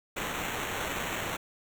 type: noise with sample-and-hold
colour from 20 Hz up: blue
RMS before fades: -34 dBFS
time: 0.16-1.37 s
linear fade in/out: 10 ms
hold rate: 4900 Hz
effects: none